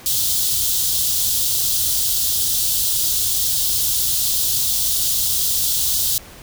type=band-stop noise; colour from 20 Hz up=white; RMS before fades=-19 dBFS; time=0.06-6.18 s; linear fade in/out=0 ms; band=130 to 3200 Hz; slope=48 dB/octave; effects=pink hiss -41 dBFS RMS until 6.42 s